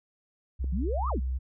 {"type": "tone with pitch glide", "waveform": "sine", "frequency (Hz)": [65.41, 64.17], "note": ["C2", "C2"], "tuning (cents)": [0, -33], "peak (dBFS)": -27, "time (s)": [0.59, 1.39], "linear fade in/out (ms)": 20, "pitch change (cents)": -33, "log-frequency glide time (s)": [1.16, 1.22]}
{"type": "click", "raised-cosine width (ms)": 3, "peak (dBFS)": -27, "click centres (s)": 0.643}
{"type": "exponential two-way sweep", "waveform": "sine", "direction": "up then down", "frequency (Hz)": [158.5, 1279, 158.5], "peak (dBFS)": -30, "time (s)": [0.72, 1.2], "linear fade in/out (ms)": 10, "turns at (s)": 1.09}
{"effects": []}